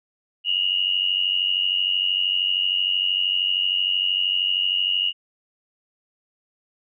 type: tone pair together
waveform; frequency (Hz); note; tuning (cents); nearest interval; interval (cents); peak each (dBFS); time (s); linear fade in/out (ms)
sine; 2829 / 2922; F7 / F#7; +22 / -22; minor second; 56; -22; 0.44-5.13; 50
effects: none